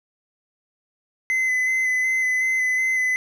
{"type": "tone with vibrato", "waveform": "triangle", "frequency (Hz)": 2034, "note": "C7", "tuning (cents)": -50, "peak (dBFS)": -17, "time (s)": [1.3, 3.16], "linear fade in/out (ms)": 0, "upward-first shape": "square", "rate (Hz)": 2.7, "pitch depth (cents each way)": 15, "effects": []}